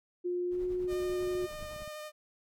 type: tone with pitch glide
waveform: sine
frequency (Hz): 355.6 to 362.4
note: F4 to F#4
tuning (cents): +31 to -36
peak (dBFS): -30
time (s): 0.24-1.47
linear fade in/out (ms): 20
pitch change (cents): +33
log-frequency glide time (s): 0.49-0.63
type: noise with tremolo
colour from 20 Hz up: brown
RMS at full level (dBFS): -46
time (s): 0.5-1.86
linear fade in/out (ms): 50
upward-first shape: triangle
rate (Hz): 10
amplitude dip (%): 65
type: clicks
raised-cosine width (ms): 5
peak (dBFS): -38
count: 11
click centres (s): 0.844 / 0.928 / 1.097 / 1.225 / 1.275 / 1.352 / 1.441 / 1.627 / 1.763 / 1.822 / 1.877
type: tone with vibrato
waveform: sawtooth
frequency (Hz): 608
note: D#5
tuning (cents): -40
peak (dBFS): -37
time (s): 0.87-2.12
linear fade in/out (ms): 50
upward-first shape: sine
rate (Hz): 12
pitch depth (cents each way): 12
effects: none